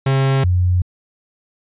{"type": "tone pair in turn", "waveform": ["45% pulse", "sine"], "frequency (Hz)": [134.8, 89.97], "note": ["C#3", "F#2"], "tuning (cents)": [-48, -48], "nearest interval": "perfect fifth", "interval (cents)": 700, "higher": "first", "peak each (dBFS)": [-13, -12], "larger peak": "second", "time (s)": [[0.06, 0.44], [0.44, 0.82]], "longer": "neither", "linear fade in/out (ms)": 5, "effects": ["resampled to 8000 Hz"]}